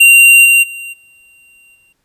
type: tone with level steps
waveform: square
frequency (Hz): 2765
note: F7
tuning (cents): -18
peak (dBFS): -3 / -6 / -25 / -44 / -50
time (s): 0-1.93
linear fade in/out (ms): 10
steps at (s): 0.44 / 0.62 / 0.92 / 1.74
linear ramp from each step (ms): 20
effects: pink hiss -65 dBFS RMS until 2.04 s + resampled to 32000 Hz